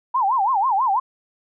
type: tone with vibrato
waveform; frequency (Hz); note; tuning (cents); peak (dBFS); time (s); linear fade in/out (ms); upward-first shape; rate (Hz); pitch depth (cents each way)
sine; 909; A#5; -44; -16; 0.14-1; 10; sine; 6.1; 290
effects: none